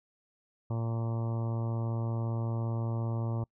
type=harmonic tone; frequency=114.7 Hz; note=A#2; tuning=28 cents flat; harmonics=1 / 2 / 3 / 4 / 5 / 6 / 7 / 8 / 9 / 10; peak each=-30 / -40 / -43 / -47 / -45 / -50 / -51 / -49 / -53 / -52 dBFS; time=0.7-3.44 s; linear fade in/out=5 ms; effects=noise-tail reverb RT60 0.1 s tail -26 dB re dry